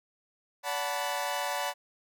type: chord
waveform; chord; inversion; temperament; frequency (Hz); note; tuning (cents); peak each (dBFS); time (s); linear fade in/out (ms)
sawtooth; B minor seventh; first; equal with one note detuned; 574.2 / 740 / 880 / 987.8; D5 / F#5 / A5 / B5; -39 / 0 / 0 / 0; -32; 0.63-1.74; 50
effects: none